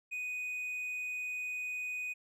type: tone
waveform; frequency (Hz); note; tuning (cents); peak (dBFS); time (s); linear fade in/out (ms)
triangle; 2489; D#7; 0; -34; 0.11-2.14; 20
effects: none